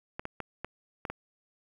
clicks, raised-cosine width 0.5 ms, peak -20 dBFS, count 6, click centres 0.195 / 0.254 / 0.403 / 0.646 / 1.052 / 1.1 s, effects 9-bit

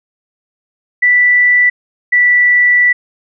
sine tone pair in turn, 1971 / 1963.8 Hz, B6 / B6, -4 / -10 cents, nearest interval unison, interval 6 cents, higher first, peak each -6 dBFS, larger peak neither, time 1.02-1.7 / 2.12-2.93 s, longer second, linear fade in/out 10 ms, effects none

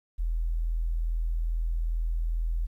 sine tone, 41.2 Hz, E1, in tune, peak -25 dBFS, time 0.18-2.67 s, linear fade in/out 20 ms, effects 11-bit

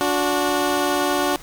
15% pulse tone pair together, 290 / 365.2 Hz, D4 / F#4, -22 / -23 cents, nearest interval major third, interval 399 cents, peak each -15 dBFS, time 0.01-1.36 s, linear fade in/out 0 ms, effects pink hiss -42 dBFS RMS until 1.42 s

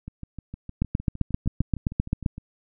two click trains, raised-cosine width 5 ms, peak -9 / -23 dBFS, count 12 / 16, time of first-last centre 0.82-2.262 / 0.08-2.381 s, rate 7.63 / 6.52 Hz, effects none

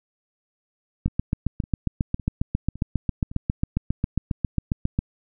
two click trains, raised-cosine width 5 ms, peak -24 / -9 dBFS, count 5 / 30, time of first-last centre 1.08-3.315 / 1.06-4.99 s, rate 1.79 / 7.38 Hz, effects none

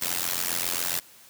white noise with amplitude modulation, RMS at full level -24 dBFS, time 0.01-1 s, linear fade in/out 10 ms, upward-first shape sine, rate 87.2 Hz, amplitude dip 100%, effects white hiss -52 dBFS RMS until 1.29 s + high-pass 80 Hz 12 dB/octave

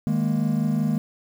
triangle chord, D# suspended fourth, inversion none, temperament equal, 155.56 / 207.7 / 233.1 Hz, D#3 / G#3 / A#3, 0 / 0 / 0 cents, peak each -22 dBFS, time 0.07-0.98 s, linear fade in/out 0 ms, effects tanh soft clip ceiling -11 dBFS + 8-bit

